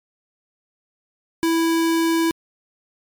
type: tone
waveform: square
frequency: 329.6 Hz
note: E4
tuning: in tune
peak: -17 dBFS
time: 1.43-2.31 s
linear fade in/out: 0 ms
effects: MP3 96 kbps